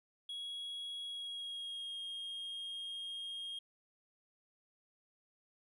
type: tone with pitch glide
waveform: sine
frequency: 3325 to 3243 Hz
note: G#7 to G#7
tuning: +1 to -42 cents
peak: -38 dBFS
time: 0.29-3.59 s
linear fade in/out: 5 ms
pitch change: -43 cents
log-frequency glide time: 1.04-1.99 s
effects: tanh soft clip ceiling -40 dBFS + 13-bit